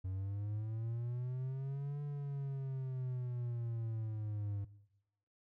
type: linear two-way sweep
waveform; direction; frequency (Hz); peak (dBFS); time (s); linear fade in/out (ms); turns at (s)
triangle; up then down; 92.4 to 145.7 to 99.6; -35; 0.04-4.65; 10; 2.02
effects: noise-tail reverb RT60 0.9 s tail -19 dB re dry